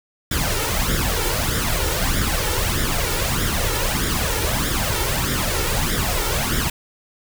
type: noise with flanger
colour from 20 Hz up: pink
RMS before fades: -21 dBFS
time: 0.31-6.7 s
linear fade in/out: 5 ms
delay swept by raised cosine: 0.56 to 2.26 ms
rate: 1.6 Hz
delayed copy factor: +0.7
effects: none